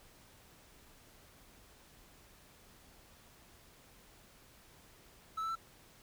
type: tone with pitch steps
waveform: triangle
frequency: 1306 / 1321.2 / 1336.5 Hz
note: E6 / E6 / E6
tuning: -17 / +4 / +23 cents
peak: -33 dBFS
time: 5.37-5.556 s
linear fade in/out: 10 ms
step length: 62 ms
effects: pink hiss -61 dBFS RMS until 6.02 s